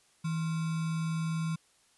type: tone with sample-and-hold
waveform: sine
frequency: 162.4 Hz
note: E3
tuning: 26 cents flat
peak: -29 dBFS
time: 0.24-1.56 s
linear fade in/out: 10 ms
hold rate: 1225 Hz
effects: white hiss -66 dBFS RMS until 1.97 s + resampled to 24000 Hz